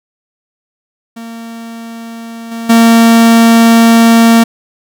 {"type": "tone with level steps", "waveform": "45% pulse", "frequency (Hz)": 229.4, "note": "A#3", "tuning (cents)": -28, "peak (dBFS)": [-24, -19, -3], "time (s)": [1.16, 4.44], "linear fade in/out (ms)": 10, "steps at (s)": [2.51, 2.69], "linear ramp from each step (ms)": 10, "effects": []}